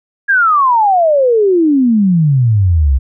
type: exponential sweep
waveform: sine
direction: down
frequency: 1661.2 to 62.5 Hz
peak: -7 dBFS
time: 0.28-2.99 s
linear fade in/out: 20 ms
effects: none